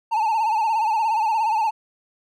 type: tone with vibrato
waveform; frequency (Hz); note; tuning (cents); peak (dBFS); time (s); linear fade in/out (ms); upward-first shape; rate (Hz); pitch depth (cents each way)
triangle; 880; A5; 0; -16; 0.11-1.71; 20; sine; 17; 81
effects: none